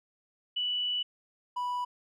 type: tone pair in turn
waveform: sine / triangle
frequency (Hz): 2960 / 984.6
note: F#7 / B5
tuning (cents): 0 / -6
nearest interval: octave + perfect fifth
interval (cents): 1906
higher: first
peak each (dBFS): -28 / -28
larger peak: neither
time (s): 0.56-1.03 / 1.56-1.85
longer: first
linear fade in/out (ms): 10
effects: none